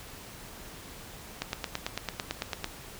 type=click train; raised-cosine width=0.2 ms; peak=-13 dBFS; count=12; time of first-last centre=1.42-2.644 s; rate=8.99 Hz; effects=pink hiss -46 dBFS RMS until 2.99 s